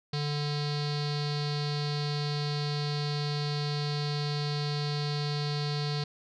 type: tone with low-pass filter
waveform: square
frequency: 146.83 Hz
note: D3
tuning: in tune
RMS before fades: -31 dBFS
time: 0.13-6.04 s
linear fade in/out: 5 ms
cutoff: 4400 Hz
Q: 7.4
effects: none